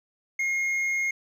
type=tone with hard clipping; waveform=sine; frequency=2144 Hz; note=C7; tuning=42 cents sharp; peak=-25 dBFS; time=0.39-1.11 s; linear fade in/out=5 ms; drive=4 dB; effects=none